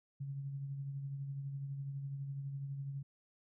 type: tone with tremolo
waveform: sine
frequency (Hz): 138.59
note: C#3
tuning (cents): 0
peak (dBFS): -37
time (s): 0.2-3.03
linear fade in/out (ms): 10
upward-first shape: triangle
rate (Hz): 12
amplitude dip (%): 45
effects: none